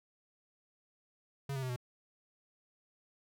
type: tone with pitch steps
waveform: square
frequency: 138.59 / 133.41 / 128.42 / 123.61 Hz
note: C#3 / C3 / C3 / B2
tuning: 0 / +34 / -32 / +2 cents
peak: -36 dBFS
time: 1.49-1.762 s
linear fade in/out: 5 ms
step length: 68 ms
effects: none